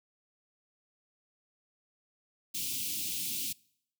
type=band-stop noise; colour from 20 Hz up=white; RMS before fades=-35 dBFS; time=2.54-3.53 s; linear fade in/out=10 ms; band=340 to 2500 Hz; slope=48 dB/octave; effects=noise-tail reverb RT60 0.7 s tail -25 dB re dry + high-pass 100 Hz 12 dB/octave